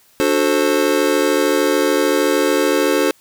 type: chord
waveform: square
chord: D dominant seventh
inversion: none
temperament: just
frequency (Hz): 293.7 / 367.1 / 440.5 / 528.6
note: D4 / F#4 / A4 / C5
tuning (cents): 0 / -14 / +2 / +18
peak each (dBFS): -20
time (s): 0.2-3.11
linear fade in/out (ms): 0
effects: white hiss -53 dBFS RMS until 3.2 s